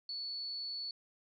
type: tone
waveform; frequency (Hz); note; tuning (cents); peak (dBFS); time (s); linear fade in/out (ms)
sine; 4435; C#8; 0; -38; 0.09-0.91; 2
effects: none